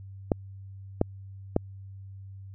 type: clicks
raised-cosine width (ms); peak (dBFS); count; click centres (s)
2; -8; 3; 0.318 / 1.014 / 1.564
effects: added 97 Hz sine -41 dBFS peak until 2.54 s